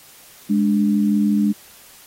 sine tone pair together, 207.9 / 293.7 Hz, G#3 / D4, +2 / 0 cents, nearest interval tritone, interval 598 cents, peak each -15 / -21 dBFS, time 0.49-1.53 s, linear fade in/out 20 ms, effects white hiss -46 dBFS RMS until 2.06 s + AAC 48 kbps

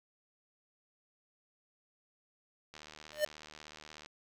click train, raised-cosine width 0.2 ms, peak -32 dBFS, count 102, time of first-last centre 2.74-4.06 s, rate 76.5 Hz
square tone with exponential growth, 603 Hz, D5, 46 cents sharp, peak -25 dBFS, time 3.12-3.25 s, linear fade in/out 5 ms, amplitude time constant 28 ms
effects none

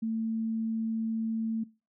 sine tone, 223.8 Hz, A3, 30 cents sharp, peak -28 dBFS, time 0.02-1.64 s, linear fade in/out 10 ms, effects noise-tail reverb RT60 0.3 s tail -21 dB re dry

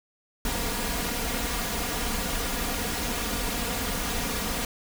pink noise with comb filter, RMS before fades -29 dBFS, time 0.45-4.65 s, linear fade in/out 2 ms, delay 4.2 ms, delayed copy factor +0.7, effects none

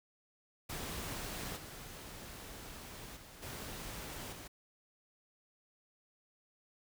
pink noise with level steps, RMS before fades -42 / -49 / -54 / -45 / -49 dBFS, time 0.69-4.48 s, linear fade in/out 10 ms, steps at 1.56 / 3.16 / 3.42 / 4.32 s, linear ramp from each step 10 ms, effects none

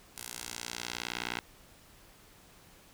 10% pulse tone with band-pass filter sweep, 59.5 Hz, A#1, 36 cents sharp, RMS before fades -40 dBFS, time 0.16-1.4 s, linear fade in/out 10 ms, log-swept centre 11000 to 2400 Hz, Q 0.85, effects pink hiss -58 dBFS RMS until 2.93 s

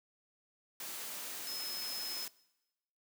sine tone in noise, 5160 Hz, E8, 38 cents flat, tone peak -40 dBFS, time 1.47-2.25 s, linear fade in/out 2 ms, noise white, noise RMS -43 dBFS, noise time 0.8-2.28 s, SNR 0 dB, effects noise-tail reverb RT60 1.0 s tail -22 dB re dry + high-pass 200 Hz 12 dB/octave

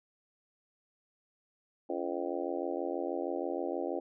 harmonic tone with a mistuned harmonic, 86.3 Hz, F2, 20 cents flat, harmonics 3 / 4 / 5 / 6 / 7 / 8 / 9, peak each -40 / -37 / -41 / -39 / -40 / -44 / -43 dBFS, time 1.89-4 s, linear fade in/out 10 ms, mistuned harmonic 3, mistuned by +140 cents, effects none

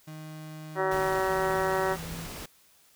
35% pulse tone, 155.56 Hz, D#3, in tune, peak -38 dBFS, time 0.07-1.2 s, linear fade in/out 10 ms
harmonic tone, 189.6 Hz, F#3, 43 cents sharp, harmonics 2 / 3 / 4 / 5 / 6 / 7 / 8 / 9 / 10, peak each -29 / -31 / -33 / -33 / -37 / -36 / -38 / -42 / -37 dBFS, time 0.75-1.97 s, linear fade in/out 50 ms
pink noise, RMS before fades -40 dBFS, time 0.91-2.46 s, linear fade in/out 5 ms
triangle tone with vibrato, 164.81 Hz, E3, in tune, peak -37 dBFS, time 1.29-2.26 s, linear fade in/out 10 ms, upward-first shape sine, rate 3.7 Hz, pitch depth 11 cents each way
effects white hiss -61 dBFS RMS until 2.95 s

